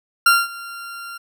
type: tone with ADSR envelope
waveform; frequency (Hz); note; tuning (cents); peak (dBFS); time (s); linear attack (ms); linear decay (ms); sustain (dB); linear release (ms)
40% pulse; 1384; F6; -16; -8; 0.26-1.18; 5; 210; -22; 12
effects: none